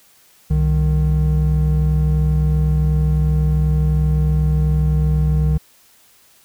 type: tone pair together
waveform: triangle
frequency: 65.41 / 153.43 Hz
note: C2 / D#3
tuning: 0 / -24 cents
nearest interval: octave + minor third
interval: 1476 cents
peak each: -14 dBFS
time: 0.5-5.58 s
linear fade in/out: 10 ms
effects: white hiss -52 dBFS RMS until 6.44 s